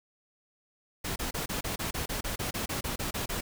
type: noise bursts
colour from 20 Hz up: pink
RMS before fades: -33 dBFS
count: 16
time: 1.04-3.41 s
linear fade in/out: 10 ms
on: 120 ms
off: 30 ms
effects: none